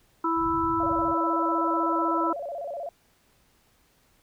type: harmonic tone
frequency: 329.6 Hz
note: E4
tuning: in tune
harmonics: 1 / 3 / 4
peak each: -27 / -27 / -27 dBFS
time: 0.24-2.33 s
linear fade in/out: 5 ms
type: low-pass noise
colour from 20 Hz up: white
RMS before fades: -40 dBFS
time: 0.35-1.15 s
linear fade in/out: 50 ms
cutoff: 150 Hz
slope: 96 dB/octave
type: tone with vibrato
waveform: sine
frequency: 623 Hz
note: D#5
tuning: 2 cents sharp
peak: -31 dBFS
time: 0.8-2.89 s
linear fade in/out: 2 ms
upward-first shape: square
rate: 16 Hz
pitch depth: 160 cents each way
effects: pink hiss -64 dBFS RMS until 4.22 s